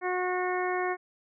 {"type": "harmonic tone", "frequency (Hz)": 364, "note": "F#4", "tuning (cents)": -28, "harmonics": [1, 2, 3, 4, 5, 6], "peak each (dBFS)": [-30, -32, -35, -39, -36, -39], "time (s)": [0.01, 0.97], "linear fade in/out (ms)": 50, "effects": []}